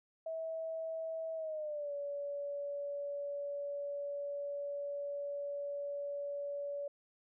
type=tone with pitch glide; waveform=sine; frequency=648 to 570.7 Hz; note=E5 to D5; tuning=-30 to -50 cents; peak=-37 dBFS; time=0.26-6.88 s; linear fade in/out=5 ms; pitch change=-220 cents; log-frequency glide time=1.35-1.93 s; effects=none